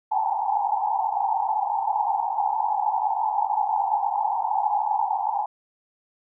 pink band-pass noise, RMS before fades -24 dBFS, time 0.11-5.46 s, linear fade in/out 5 ms, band 790 to 900 Hz, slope 96 dB/octave, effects none

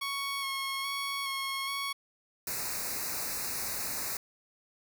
15% pulse tone with vibrato, 1100 Hz, C#6, 14 cents flat, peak -26 dBFS, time 0.01-1.93 s, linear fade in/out 10 ms, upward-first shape square, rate 1.2 Hz, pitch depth 18 cents each way
white band-stop noise, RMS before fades -35 dBFS, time 2.47-4.17 s, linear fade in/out 2 ms, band 2600 to 3900 Hz, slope 96 dB/octave
effects none

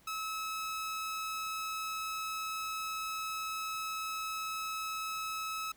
sawtooth tone, 1294 Hz, E6, 32 cents flat, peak -32 dBFS, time 0.07-5.72 s, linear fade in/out 5 ms, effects pink hiss -64 dBFS RMS until 5.76 s

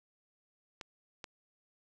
clicks, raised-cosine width 0.2 ms, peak -25 dBFS, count 2, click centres 0.812 / 1.242 s, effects none

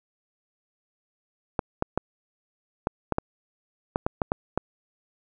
clicks, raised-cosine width 1 ms, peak -9 dBFS, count 11, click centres 1.592 / 1.824 / 1.976 / 2.871 / 3.123 / 3.184 / 3.959 / 4.065 / 4.218 / 4.319 / 4.576 s, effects none

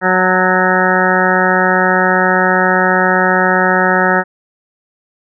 harmonic tone with a mistuned harmonic, 185 Hz, F#3, in tune, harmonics 1 / 2 / 3 / 4 / 5 / 7 / 8 / 9 / 10, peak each -18 / -18 / -18 / -18 / -18 / -18 / -18 / -18 / -18 dBFS, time 0.01-4.24 s, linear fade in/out 50 ms, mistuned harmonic 5, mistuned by -24 cents, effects none

